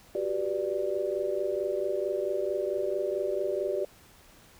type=chord; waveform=sine; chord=G major seventh; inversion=third; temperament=just; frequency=367.5 / 392 / 490 / 588 Hz; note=F#4 / G4 / B4 / D5; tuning=-12 / 0 / -14 / +2 cents; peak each=-34 / -31 / -37 / -31 dBFS; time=0.15-3.85 s; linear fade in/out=2 ms; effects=pink hiss -56 dBFS RMS until 4.59 s